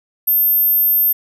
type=tone; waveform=sine; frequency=13290 Hz; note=G#9; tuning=in tune; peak=-11 dBFS; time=0.27-1.13 s; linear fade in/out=10 ms; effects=none